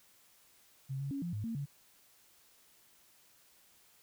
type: tone with pitch steps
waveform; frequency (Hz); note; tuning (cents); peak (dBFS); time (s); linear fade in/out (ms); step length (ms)
sine; 134.8 / 138.9 / 277.5 / 173.2 / 105 / 227.9 / 141.8; C#3 / C#3 / C#4 / F3 / G#2 / A#3 / C#3; -48 / +4 / +2 / -14 / +19 / -39 / +40; -35; 0.89-1.66; 20; 110
effects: white hiss -65 dBFS RMS until 4.02 s